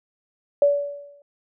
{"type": "tone with exponential decay", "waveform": "sine", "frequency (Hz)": 573, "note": "D5", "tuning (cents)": -43, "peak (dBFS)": -11, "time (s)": [0.62, 1.22], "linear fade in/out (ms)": 2, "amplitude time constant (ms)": 130, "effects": []}